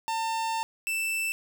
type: tone pair in turn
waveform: 45% pulse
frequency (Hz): 900 / 2656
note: A5 / E7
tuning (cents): +39 / +12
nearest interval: octave + perfect fifth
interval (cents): 1873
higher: second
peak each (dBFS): -27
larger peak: neither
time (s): 0.08-0.63 / 0.87-1.32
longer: first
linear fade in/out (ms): 0
effects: none